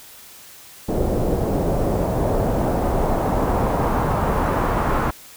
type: noise with low-pass filter sweep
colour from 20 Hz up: pink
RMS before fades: -20 dBFS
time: 0.88-5.11 s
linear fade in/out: 10 ms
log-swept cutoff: 500 to 1200 Hz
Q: 1.6
effects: white hiss -43 dBFS RMS until 5.36 s